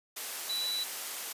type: tone in noise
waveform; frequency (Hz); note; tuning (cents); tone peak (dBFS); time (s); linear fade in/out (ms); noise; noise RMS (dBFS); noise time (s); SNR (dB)
sine; 3951; B7; 0; -31; 0.49-0.84; 10; white; -38; 0.16-1.33; +4
effects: high-pass 400 Hz 12 dB/octave + resampled to 32000 Hz